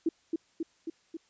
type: tone with echo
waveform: sine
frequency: 327.7 Hz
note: E4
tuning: 10 cents flat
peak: -23 dBFS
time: 0.06-0.09 s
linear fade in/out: 5 ms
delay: 270 ms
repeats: 4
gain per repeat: -3 dB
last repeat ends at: 1.17 s
effects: white hiss -67 dBFS RMS until 1.29 s + resampled to 16000 Hz